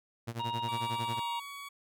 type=tone with tremolo; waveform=sawtooth; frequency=116.54 Hz; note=A#2; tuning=in tune; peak=-30 dBFS; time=0.27-1.2 s; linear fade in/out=10 ms; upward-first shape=sine; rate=11 Hz; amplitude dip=90%
type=harmonic tone; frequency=942 Hz; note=A#5; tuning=18 cents sharp; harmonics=1 / 3 / 4; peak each=-33 / -43 / -45 dBFS; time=0.39-1.4 s; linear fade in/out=10 ms
type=tone with pitch glide; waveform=20% pulse; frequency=1153 to 1126.7 Hz; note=D6 to C#6; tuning=-32 to +28 cents; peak=-37 dBFS; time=0.68-1.69 s; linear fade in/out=10 ms; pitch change=-40 cents; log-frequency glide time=1.02-1.31 s
effects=none